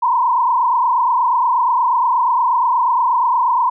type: tone with frequency modulation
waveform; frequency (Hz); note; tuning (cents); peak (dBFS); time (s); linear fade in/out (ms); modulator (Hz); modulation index
sine; 978; B5; -17; -12; 0.02-3.7; 10; 28.4; 2.1
effects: none